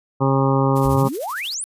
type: harmonic tone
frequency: 135.5 Hz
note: C#3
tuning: 39 cents flat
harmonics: 1 / 2 / 3 / 4 / 6 / 7 / 8 / 9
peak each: -18 / -21 / -23 / -24 / -26 / -26 / -27 / -28 dBFS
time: 0.2-1.09 s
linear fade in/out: 20 ms
type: noise with tremolo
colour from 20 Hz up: blue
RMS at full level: -33 dBFS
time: 0.75-1.55 s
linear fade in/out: 20 ms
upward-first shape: triangle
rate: 13 Hz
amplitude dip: 80%
type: exponential sweep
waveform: sine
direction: up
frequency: 46.7 to 10280 Hz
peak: -24 dBFS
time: 0.85-1.64 s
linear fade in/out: 0 ms
effects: resampled to 32000 Hz